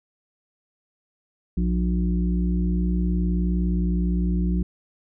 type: harmonic tone with a mistuned harmonic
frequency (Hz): 59.5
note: A#1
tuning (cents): +36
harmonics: 1 / 3 / 5 / 6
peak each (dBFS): -22 / -23 / -33 / -37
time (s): 1.57-4.63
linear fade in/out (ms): 5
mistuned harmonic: 1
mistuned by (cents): -17
effects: none